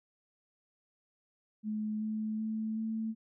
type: tone with pitch steps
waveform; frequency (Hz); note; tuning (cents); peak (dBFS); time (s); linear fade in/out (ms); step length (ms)
sine; 214.1 / 216.6 / 219.1 / 221.7; A3 / A3 / A3 / A3; -47 / -27 / -7 / +13; -32; 1.63-3.15; 50; 380
effects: none